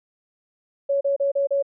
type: tone bursts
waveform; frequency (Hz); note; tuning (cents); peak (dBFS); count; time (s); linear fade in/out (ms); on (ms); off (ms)
sine; 558; C#5; +11; -18; 5; 0.89-1.626; 10; 120; 34
effects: none